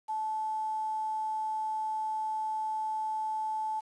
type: tone with quantisation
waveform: sine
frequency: 870 Hz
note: A5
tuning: 20 cents flat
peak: -30 dBFS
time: 0.08-3.81 s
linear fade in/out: 20 ms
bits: 9
effects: resampled to 24000 Hz